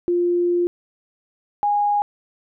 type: tone pair in turn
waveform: sine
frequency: 350.1 / 823.1 Hz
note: F4 / G#5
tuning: +4 / -16 cents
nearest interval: octave + minor third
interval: 1480 cents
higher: second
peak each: -16 / -16 dBFS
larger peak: neither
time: 0.08-0.67 / 1.63-2.02 s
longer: first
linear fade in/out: 0 ms
effects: none